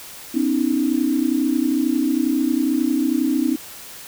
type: tone cluster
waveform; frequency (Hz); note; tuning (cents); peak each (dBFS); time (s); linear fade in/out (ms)
sine; 253.6 / 283.1 / 315.8; B3 / C#4 / D#4; +46 / +37 / +26; -21; 0.34-3.56; 10
effects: white hiss -38 dBFS RMS until 4.07 s